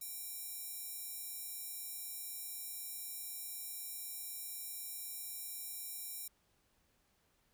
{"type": "tone with high-pass filter", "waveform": "square", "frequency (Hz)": 784, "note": "G5", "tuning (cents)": 0, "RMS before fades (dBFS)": -45, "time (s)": [0.01, 6.28], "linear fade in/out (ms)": 5, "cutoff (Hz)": 9800, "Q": 0.99, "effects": ["pink hiss -75 dBFS RMS until 7.53 s"]}